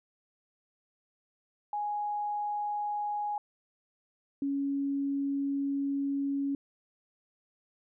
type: tone pair in turn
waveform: sine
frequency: 830.6 / 278.6 Hz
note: G#5 / C#4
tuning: 0 / +9 cents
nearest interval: octave + perfect fifth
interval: 1891 cents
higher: first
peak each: -30 / -28 dBFS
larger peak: second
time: 1.73-3.38 / 4.42-6.55 s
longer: second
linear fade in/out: 2 ms
effects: none